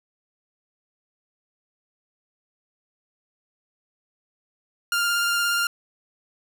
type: tone with vibrato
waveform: sawtooth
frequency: 1400 Hz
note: F6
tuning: 4 cents sharp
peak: -17 dBFS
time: 4.92-5.67 s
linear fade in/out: 2 ms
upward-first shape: sine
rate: 17 Hz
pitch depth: 13 cents each way
effects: none